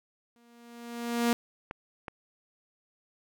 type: tone with exponential growth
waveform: sawtooth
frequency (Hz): 236.2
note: A#3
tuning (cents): +23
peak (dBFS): -18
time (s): 0.36-1.33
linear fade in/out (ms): 0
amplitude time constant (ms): 210
type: clicks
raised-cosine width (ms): 0.5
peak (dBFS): -22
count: 2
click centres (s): 1.711 / 2.082
effects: none